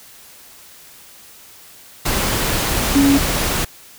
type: tone in noise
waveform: sine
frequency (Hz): 278.8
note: C#4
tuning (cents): +10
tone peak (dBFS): -10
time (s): 2.95-3.18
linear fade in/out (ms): 10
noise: pink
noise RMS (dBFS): -19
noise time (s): 2.05-3.65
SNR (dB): +6
effects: white hiss -43 dBFS RMS until 3.98 s